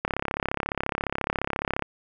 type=click train; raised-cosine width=0.5 ms; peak=-10 dBFS; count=62; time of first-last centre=0.05-1.823 s; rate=34.4 Hz; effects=none